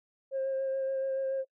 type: tone with vibrato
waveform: sine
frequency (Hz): 535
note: C5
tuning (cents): +38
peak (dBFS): -27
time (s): 0.31-1.45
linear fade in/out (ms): 50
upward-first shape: sine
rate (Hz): 7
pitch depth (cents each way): 15
effects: noise-tail reverb RT60 0.1 s tail -24 dB re dry + tanh soft clip ceiling -26 dBFS